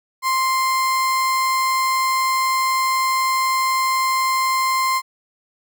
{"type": "tone", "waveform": "35% pulse", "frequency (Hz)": 1048, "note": "C6", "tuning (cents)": 2, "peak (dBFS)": -15, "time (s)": [0.22, 5.02], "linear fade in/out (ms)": 50, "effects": []}